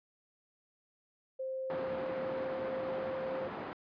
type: tone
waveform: sine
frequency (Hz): 525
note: C5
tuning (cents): +6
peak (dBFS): -35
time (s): 1.39-3.48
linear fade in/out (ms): 10
type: band-pass noise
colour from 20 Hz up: pink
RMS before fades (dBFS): -42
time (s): 1.7-3.73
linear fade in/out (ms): 0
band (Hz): 220 to 1400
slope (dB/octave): 12
effects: resampled to 11025 Hz